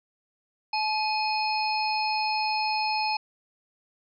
harmonic tone with a mistuned harmonic, 860 Hz, A5, 40 cents flat, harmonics 1 / 3 / 5 / 6, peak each -26 / -31 / -33 / -34 dBFS, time 0.73-3.17 s, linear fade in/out 5 ms, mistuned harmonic 3, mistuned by -57 cents, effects none

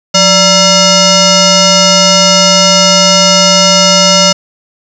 sine tone with frequency modulation, 2877 Hz, F#7, 49 cents flat, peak -3 dBFS, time 0.14-4.33 s, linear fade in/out 10 ms, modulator 764 Hz, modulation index 4.3, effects 7-bit

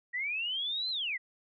sine linear two-way sweep, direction up then down, 1887 to 4159 to 1887 Hz, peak -31 dBFS, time 0.13-1.18 s, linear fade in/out 20 ms, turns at 0.9 s, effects none

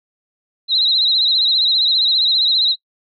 sine tone with vibrato, 3951 Hz, B7, in tune, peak -12 dBFS, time 0.68-2.76 s, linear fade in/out 50 ms, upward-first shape sine, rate 15 Hz, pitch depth 83 cents each way, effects noise-tail reverb RT60 0.1 s tail -25 dB re dry

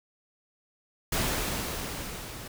pink noise with level ramp, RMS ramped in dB -27 to -42 dBFS, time 1.12-2.48 s, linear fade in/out 5 ms, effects none

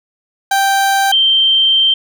30% pulse / sine tone pair in turn, 784 / 3136 Hz, G5 / G7, 0 / 0 cents, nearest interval 2 octaves, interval 2400 cents, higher second, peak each -8 dBFS, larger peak neither, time 0.51-1.12 / 1.12-1.94 s, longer second, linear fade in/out 5 ms, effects none

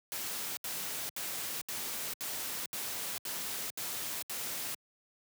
white noise bursts, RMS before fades -38 dBFS, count 9, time 0.12-4.746 s, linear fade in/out 0 ms, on 450 ms, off 72 ms, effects high-pass 100 Hz 12 dB/octave

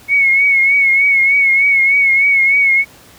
sine tone with vibrato, 2201 Hz, C#7, 13 cents flat, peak -8 dBFS, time 0.08-2.85 s, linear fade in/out 50 ms, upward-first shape triangle, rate 3.3 Hz, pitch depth 58 cents each way, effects pink hiss -42 dBFS RMS until 3.18 s + high-pass 60 Hz 12 dB/octave

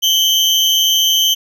35% pulse tone pair together, 2994 / 3167 Hz, F#7 / G7, +20 / +17 cents, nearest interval minor second, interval 97 cents, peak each -12 dBFS, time 0.02-1.35 s, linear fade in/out 20 ms, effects none

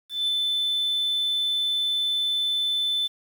sine tone with ADSR envelope, 3520 Hz, A7, in tune, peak -18 dBFS, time 0.09-3.08 s, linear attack 190 ms, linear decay 10 ms, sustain -2 dB, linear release 21 ms, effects tanh soft clip ceiling -20 dBFS + 8-bit

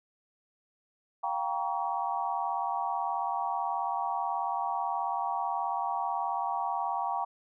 sine chord, G half-diminished seventh, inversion third, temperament just, 705.6 / 784 / 940.8 / 1128.9 Hz, F5 / G5 / Bb5 / Db6, +18 / 0 / +16 / +31 cents, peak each -36 / -33 / -33 / -36 dBFS, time 1.23-7.25 s, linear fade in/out 10 ms, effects none

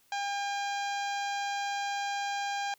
harmonic tone, 804 Hz, G5, 44 cents sharp, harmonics 1 / 2 / 3 / 4 / 5 / 6 / 7 / 8 / 9, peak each -32 / -38 / -42 / -44 / -46 / -48 / -49 / -50 / -51 dBFS, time 0.12-2.74 s, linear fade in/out 2 ms, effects white hiss -66 dBFS RMS until 2.78 s

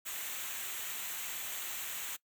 white noise with comb filter, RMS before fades -40 dBFS, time 0.05-2.17 s, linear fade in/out 20 ms, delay 0.2 ms, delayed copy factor -0.65, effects noise-tail reverb RT60 0.1 s tail -21 dB re dry

